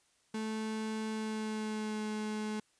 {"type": "tone with pitch glide", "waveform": "35% pulse", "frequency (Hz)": [218.6, 213.9], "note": ["A3", "A3"], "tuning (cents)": [-11, -49], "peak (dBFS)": -33, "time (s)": [0.34, 2.6], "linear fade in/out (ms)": 5, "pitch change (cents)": -38, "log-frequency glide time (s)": [1.1, 2.05], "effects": ["white hiss -71 dBFS RMS until 2.79 s", "resampled to 22050 Hz"]}